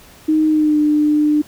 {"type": "tone with pitch glide", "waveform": "sine", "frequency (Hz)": [311.1, 299.8], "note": ["D#4", "D4"], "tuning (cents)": [0, 36], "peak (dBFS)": -11, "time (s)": [0.28, 1.42], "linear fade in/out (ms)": 10, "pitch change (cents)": -64, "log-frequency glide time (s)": [0.47, 0.79], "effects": ["pink hiss -44 dBFS RMS until 1.47 s"]}